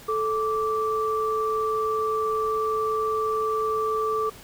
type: tone pair together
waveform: sine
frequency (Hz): 437.1 / 1167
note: A4 / D6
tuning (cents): -11 / -11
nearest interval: octave + perfect fourth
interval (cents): 1700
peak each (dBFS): -25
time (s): 0.08-4.3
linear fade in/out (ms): 10
effects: pink hiss -46 dBFS RMS until 4.43 s